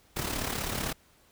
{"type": "noise with amplitude modulation", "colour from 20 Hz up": "pink", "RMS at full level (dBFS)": -30, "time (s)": [0.16, 0.93], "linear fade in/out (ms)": 10, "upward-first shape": "sine", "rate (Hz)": 35.7, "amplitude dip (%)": 60, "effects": ["pink hiss -62 dBFS RMS until 1.31 s"]}